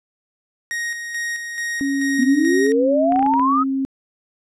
45% pulse tone with tremolo, 1874 Hz, A#6, 9 cents sharp, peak -22 dBFS, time 0.71-2.72 s, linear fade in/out 0 ms, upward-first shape square, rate 2.3 Hz, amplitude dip 45%
sine tone with pitch glide, 277.2 to 268.8 Hz, C#4 to C4, 0 to +47 cents, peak -18 dBFS, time 1.81-3.85 s, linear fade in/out 0 ms, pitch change -53 cents, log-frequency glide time 1.93-3.65 s
sine exponential sweep, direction up, 237 to 1302 Hz, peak -15 dBFS, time 2.18-3.64 s, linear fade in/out 20 ms
clicks, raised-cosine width 0.5 ms, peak -16 dBFS, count 7, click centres 3.122 / 3.16 / 3.193 / 3.227 / 3.263 / 3.338 / 3.396 s
effects low-pass 10000 Hz 12 dB/octave

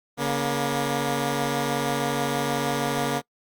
10% pulse tone pair together, 141.3 / 237.6 Hz, C#3 / A#3, +34 / +33 cents, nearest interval major sixth, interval 899 cents, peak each -18 dBFS, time 0.17-3.22 s, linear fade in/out 50 ms, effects noise-tail reverb RT60 0.1 s tail -25 dB re dry + Opus 48 kbps

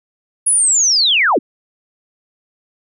sine linear sweep, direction down, 10548 to 180.8 Hz, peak -10 dBFS, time 0.46-1.39 s, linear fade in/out 10 ms, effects none

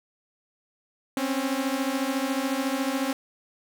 sawtooth beating tone pair, 261.6 / 275.6 Hz, C4 / C#4, 0 / -10 cents, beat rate 14 Hz, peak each -24 dBFS, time 1.17-3.13 s, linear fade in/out 2 ms, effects none

